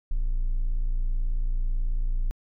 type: tone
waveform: triangle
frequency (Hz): 29.14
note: A#0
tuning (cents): 0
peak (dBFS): -19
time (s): 0.11-2.31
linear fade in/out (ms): 0
effects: tanh soft clip ceiling -17 dBFS